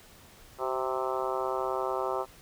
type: harmonic tone with a mistuned harmonic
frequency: 130.81 Hz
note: C3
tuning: in tune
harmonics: 3 / 4 / 5 / 6 / 7 / 8 / 9 / 10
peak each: -34 / -35 / -36 / -37 / -37 / -38 / -39 / -39 dBFS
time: 0.58-2.26 s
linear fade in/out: 50 ms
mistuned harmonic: 3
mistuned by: -35 cents
effects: pink hiss -54 dBFS RMS until 2.41 s